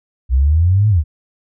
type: exponential two-way sweep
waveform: sine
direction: up then down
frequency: 60.8 to 110 to 69.5 Hz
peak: -9 dBFS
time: 0.29-1.04 s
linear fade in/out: 50 ms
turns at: 0.89 s
effects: none